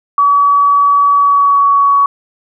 sine tone with pitch glide, 1139 to 1124.6 Hz, C#6 to C#6, +47 to +25 cents, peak -6 dBFS, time 0.18-2.06 s, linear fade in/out 2 ms, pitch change -22 cents, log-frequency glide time 1.14-1.68 s, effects none

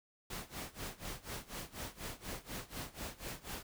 pink noise with tremolo, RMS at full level -42 dBFS, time 0.3-3.63 s, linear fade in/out 5 ms, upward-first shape sine, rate 4.1 Hz, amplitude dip 90%, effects none

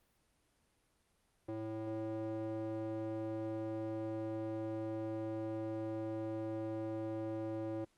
square tone with band-pass filter, 110 Hz, A2, in tune, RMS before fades -40 dBFS, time 1.48-7.85 s, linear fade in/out 10 ms, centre 430 Hz, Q 4.7, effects pink hiss -75 dBFS RMS until 7.97 s + Opus 32 kbps

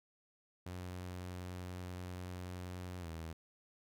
sawtooth tone with pitch glide, 90.4 to 81.47 Hz, F#2 to E2, -40 to -20 cents, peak -39 dBFS, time 0.66-3.33 s, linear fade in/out 5 ms, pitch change -180 cents, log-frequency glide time 3-3.08 s, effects none

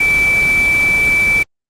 sine tone in noise, 2318 Hz, D7, 23 cents flat, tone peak -10 dBFS, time 0-1.43 s, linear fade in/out 5 ms, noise pink, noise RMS -24 dBFS, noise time 0-1.43 s, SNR +11 dB, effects low-pass 12000 Hz 12 dB/octave + Opus 32 kbps

